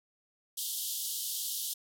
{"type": "band-pass noise", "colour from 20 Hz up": "white", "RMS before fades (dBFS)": -36, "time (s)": [0.57, 1.74], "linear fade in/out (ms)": 10, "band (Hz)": [3000, 16000], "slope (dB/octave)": 96, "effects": []}